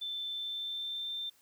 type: tone with pitch glide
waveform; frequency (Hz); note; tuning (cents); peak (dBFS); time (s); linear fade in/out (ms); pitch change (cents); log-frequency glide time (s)
sine; 3536 to 3577; A7 to A7; +8 to +28; -35; 0.01-1.3; 10; +20; 0.31-1.15
effects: white hiss -66 dBFS RMS until 1.41 s